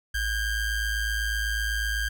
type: ring-modulated tone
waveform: square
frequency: 784 Hz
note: G5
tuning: in tune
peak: -23 dBFS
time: 0.14-2.09 s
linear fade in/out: 10 ms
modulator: 838 Hz
effects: none